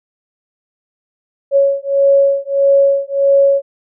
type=beating tone pair; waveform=sine; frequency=554 / 555.6 Hz; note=C#5 / C#5; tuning=-1 / +4 cents; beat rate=1.6 Hz; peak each=-12 dBFS; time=1.51-3.62 s; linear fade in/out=50 ms; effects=none